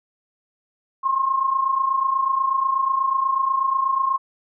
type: tone pair together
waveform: sine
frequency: 1046.5 / 1074.7 Hz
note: C6 / C6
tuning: 0 / +46 cents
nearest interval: unison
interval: 46 cents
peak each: -24 / -19 dBFS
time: 1.03-4.18 s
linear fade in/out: 20 ms
effects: none